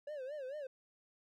triangle tone with vibrato, 557 Hz, C#5, 8 cents sharp, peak -39 dBFS, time 0.07-0.67 s, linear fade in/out 5 ms, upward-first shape sine, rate 4.5 Hz, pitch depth 160 cents each way, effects none

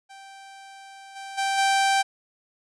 sawtooth tone with level steps, 782 Hz, G5, 4 cents flat, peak -39 / -32 / -19 / -15 dBFS, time 0.09-2.03 s, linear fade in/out 20 ms, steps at 1.15 / 1.37 / 1.57 s, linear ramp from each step 20 ms, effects resampled to 22050 Hz

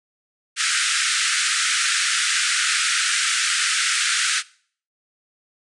pink band-pass noise, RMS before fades -21 dBFS, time 0.56-4.43 s, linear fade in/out 50 ms, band 1300 to 9700 Hz, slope 96 dB/octave, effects noise-tail reverb RT60 0.5 s tail -21 dB re dry

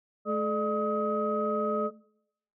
sine tone cluster, 215.4 / 429.3 / 601 / 1266 Hz, A3 / A4 / D5 / D#6, -37 / -43 / +40 / +30 cents, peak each -31 dBFS, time 0.25-1.91 s, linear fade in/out 50 ms, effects noise-tail reverb RT60 0.7 s tail -19 dB re dry + tanh soft clip ceiling -15 dBFS

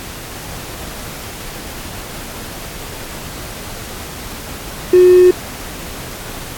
triangle tone with hard clipping, 362.5 Hz, F#4, 35 cents flat, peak -4 dBFS, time 4.93-5.31 s, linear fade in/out 5 ms, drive 3 dB, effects pink hiss -29 dBFS RMS until 6.57 s + AAC 64 kbps

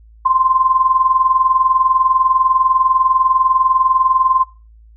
sine tone with tremolo, 1044 Hz, C6, 4 cents flat, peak -7 dBFS, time 0.25-4.44 s, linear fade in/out 10 ms, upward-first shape triangle, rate 20 Hz, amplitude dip 85%, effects noise-tail reverb RT60 0.3 s tail -19 dB re dry + added 55 Hz sine -41 dBFS peak until 4.96 s

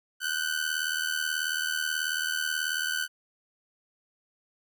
sawtooth ring-modulated tone, 1508 Hz, F#6, 32 cents sharp, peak -21 dBFS, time 0.2-3.08 s, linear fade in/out 50 ms, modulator 39.2 Hz, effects none

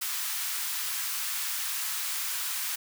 white high-pass noise, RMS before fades -32 dBFS, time 0.01-2.76 s, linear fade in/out 10 ms, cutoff 1000 Hz, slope 24 dB/octave, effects none

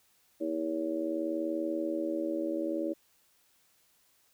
harmonic tone, 80.6 Hz, E2, 38 cents flat, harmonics 3 / 4 / 5 / 6 / 7, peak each -42 / -32 / -40 / -45 / -35 dBFS, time 0.4-2.94 s, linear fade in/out 20 ms, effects white hiss -68 dBFS RMS until 4.33 s

